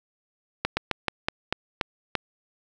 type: slowing click train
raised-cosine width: 0.3 ms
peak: -7 dBFS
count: 8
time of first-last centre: 0.65-2.153 s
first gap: 120 ms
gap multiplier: 1.19
effects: 8-bit